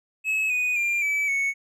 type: tone with pitch steps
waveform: triangle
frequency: 2579 / 2483 / 2390 / 2300 / 2214 Hz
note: E7 / D#7 / D7 / D7 / C#7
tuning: -39 / -4 / +30 / -37 / -3 cents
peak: -20 dBFS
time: 0.24-1.54 s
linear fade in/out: 50 ms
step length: 260 ms
effects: none